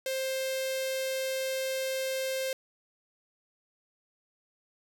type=tone with notch filter; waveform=sawtooth; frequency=527 Hz; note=C5; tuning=12 cents sharp; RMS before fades=-32 dBFS; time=0.06-2.53 s; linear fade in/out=2 ms; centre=1100 Hz; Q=1; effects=none